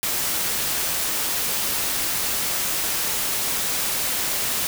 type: noise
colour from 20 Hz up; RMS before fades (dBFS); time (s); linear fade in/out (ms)
white; -24; 0.03-4.67; 0
effects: none